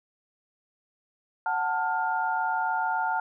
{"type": "tone cluster", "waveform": "sine", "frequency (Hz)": [741, 888, 1412], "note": ["F#5", "A5", "F6"], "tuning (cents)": [2, 16, 19], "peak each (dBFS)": [-30, -27, -30], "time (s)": [1.46, 3.2], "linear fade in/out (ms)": 2, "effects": []}